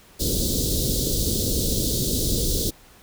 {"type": "band-stop noise", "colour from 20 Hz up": "pink", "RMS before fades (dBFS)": -23, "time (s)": [0.19, 2.71], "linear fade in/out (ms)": 20, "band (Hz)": [520, 3600], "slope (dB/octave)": 48, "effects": ["pink hiss -51 dBFS RMS until 3.02 s"]}